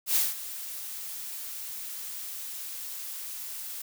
blue noise with ADSR envelope, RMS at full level -23 dBFS, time 0.06-3.82 s, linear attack 92 ms, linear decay 190 ms, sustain -15 dB, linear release 6 ms, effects none

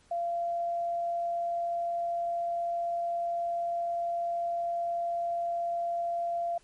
sine tone, 687 Hz, F5, 29 cents flat, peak -28 dBFS, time 0.11-6.58 s, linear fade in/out 5 ms, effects pink hiss -63 dBFS RMS until 6.63 s + MP3 48 kbps

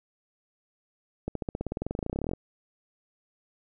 accelerating click train, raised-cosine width 2 ms, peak -17 dBFS, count 26, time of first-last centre 1.28-2.335 s, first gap 73 ms, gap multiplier 0.95, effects none

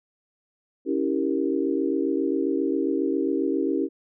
sine chord, C# diminished seventh, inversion none, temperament equal with one note detuned, 277.2 / 324.7 / 392 / 466.2 Hz, C#4 / E4 / G4 / Bb4, 0 / -26 / 0 / 0 cents, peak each -26 / -26 / -27 / -31 dBFS, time 0.85-3.89 s, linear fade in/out 50 ms, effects none

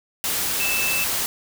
sine tone in noise, 2637 Hz, E7, in tune, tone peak -23 dBFS, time 0.6-1.04 s, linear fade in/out 0 ms, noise white, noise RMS -24 dBFS, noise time 0.24-1.26 s, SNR -2 dB, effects none

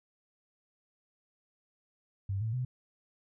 sine tone with pitch steps, 98 / 111.28 / 126.36 Hz, G2 / A2 / B2, 0 / +20 / +40 cents, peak -30 dBFS, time 2.29-2.65 s, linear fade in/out 5 ms, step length 120 ms, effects none

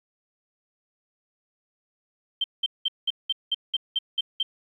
sine tone bursts, 3133 Hz, G7, 2 cents flat, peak -21 dBFS, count 10, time 2.41-4.43 s, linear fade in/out 5 ms, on 31 ms, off 190 ms, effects 10-bit

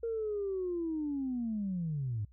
sine linear sweep, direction down, 466.2 to 99 Hz, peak -31 dBFS, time 0.03-2.25 s, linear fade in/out 5 ms, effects tanh soft clip ceiling -27 dBFS + added 62 Hz sine -56 dBFS peak until 2.32 s

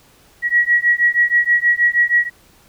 sine beating tone pair, 1913 / 1919.3 Hz, A#6 / B6, +44 / -50 cents, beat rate 6.3 Hz, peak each -15 dBFS, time 0.42-2.3 s, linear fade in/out 50 ms, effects pink hiss -51 dBFS RMS until 2.68 s

